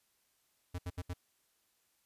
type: tone bursts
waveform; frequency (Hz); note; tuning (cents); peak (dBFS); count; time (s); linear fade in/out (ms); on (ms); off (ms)
square; 89.2; F2; +37; -37; 4; 0.74-1.137; 10; 46; 71
effects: white hiss -75 dBFS RMS until 2.05 s + resampled to 32000 Hz